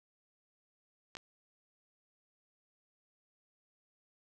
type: clicks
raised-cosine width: 0.2 ms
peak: -27 dBFS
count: 2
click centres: 1.152 / 1.169 s
effects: none